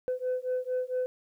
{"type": "beating tone pair", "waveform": "sine", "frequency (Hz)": [504, 508.4], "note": ["B4", "C5"], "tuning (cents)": [35, -50], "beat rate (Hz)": 4.4, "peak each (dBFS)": -30, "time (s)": [0.08, 1.06], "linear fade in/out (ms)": 0, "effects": ["tanh soft clip ceiling -24 dBFS", "11-bit"]}